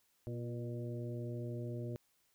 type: harmonic tone with a mistuned harmonic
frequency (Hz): 120.2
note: B2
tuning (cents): -46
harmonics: 1 / 2 / 3 / 4 / 5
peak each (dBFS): -40 / -47 / -46 / -51 / -51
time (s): 0.27-1.96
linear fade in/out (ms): 0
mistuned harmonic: 3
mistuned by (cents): -32
effects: white hiss -75 dBFS RMS until 2.34 s